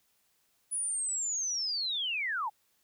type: linear sweep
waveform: sine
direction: down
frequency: 10000 to 784 Hz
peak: -30 dBFS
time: 0.71-2.5 s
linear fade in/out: 20 ms
effects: white hiss -72 dBFS RMS until 2.83 s